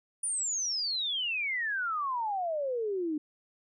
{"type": "exponential sweep", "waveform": "sine", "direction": "down", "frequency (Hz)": [9670, 293.7], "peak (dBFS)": -29, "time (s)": [0.23, 3.18], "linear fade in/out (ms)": 5, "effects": []}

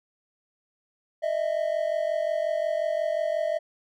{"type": "tone pair together", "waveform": "triangle", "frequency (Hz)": [613.7, 659.3], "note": ["D#5", "E5"], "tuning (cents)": [-24, 0], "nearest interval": "minor second", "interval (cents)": 124, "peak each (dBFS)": [-25, -25], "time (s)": [1.22, 3.59], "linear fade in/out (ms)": 20, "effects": []}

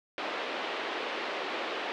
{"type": "band-pass noise", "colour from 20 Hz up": "pink", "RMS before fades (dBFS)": -35, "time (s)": [0.18, 1.92], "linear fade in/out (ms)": 0, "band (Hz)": [340, 3600], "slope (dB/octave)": 24, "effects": []}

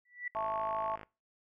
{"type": "tone with exponential growth", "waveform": "sine", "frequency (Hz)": 1961, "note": "B6", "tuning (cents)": -13, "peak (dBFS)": -32, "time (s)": [0.05, 0.28], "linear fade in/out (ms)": 5, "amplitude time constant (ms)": 49}
{"type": "chord", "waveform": "sine", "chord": "A major", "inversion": "second", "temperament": "just", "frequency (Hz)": [660, 880, 1100], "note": ["E5", "A5", "C#6"], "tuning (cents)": [2, 0, -14], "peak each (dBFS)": -36, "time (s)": [0.35, 0.96], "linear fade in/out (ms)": 10}
{"type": "click train", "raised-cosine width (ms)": 0.5, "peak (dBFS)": -30, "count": 37, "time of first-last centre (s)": [0.35, 1.032], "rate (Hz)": 52.8}
{"effects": ["noise-tail reverb RT60 0.3 s tail -24 dB re dry"]}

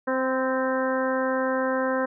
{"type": "harmonic tone with a mistuned harmonic", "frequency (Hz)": 261.1, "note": "C4", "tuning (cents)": -3, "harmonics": [1, 2, 3, 4, 5, 6, 7], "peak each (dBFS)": [-28, -25, -35, -31, -35, -32, -37], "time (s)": [0.07, 2.06], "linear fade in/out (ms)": 10, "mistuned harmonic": 4, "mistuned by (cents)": -20, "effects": []}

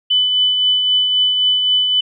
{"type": "tone with tremolo", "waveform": "sine", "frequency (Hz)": 3000, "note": "F#7", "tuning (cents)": 23, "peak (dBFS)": -10, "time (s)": [0.1, 2.01], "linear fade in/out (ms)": 10, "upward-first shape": "triangle", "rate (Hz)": 3.8, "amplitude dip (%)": 40, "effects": []}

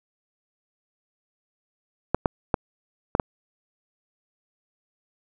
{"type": "clicks", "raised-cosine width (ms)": 1, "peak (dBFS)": -5, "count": 5, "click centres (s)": [2.146, 2.258, 2.542, 3.151, 3.198], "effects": []}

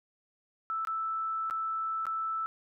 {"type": "tone with dropouts", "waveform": "sine", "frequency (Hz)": 1318.5, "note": "E6", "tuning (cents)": 0, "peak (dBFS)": -30, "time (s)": [0.7, 2.46], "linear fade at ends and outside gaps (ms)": 0, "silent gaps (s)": [[0.85, 0.872], [1.499, 1.509], [2.055, 2.067]], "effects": []}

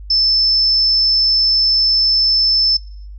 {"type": "tone", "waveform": "sine", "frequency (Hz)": 5274, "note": "E8", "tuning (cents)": 0, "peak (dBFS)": -11, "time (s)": [0.1, 2.77], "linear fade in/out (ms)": 5, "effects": ["noise-tail reverb RT60 0.6 s tail -21 dB re dry", "added 50 Hz sine -30 dBFS peak until 3.18 s"]}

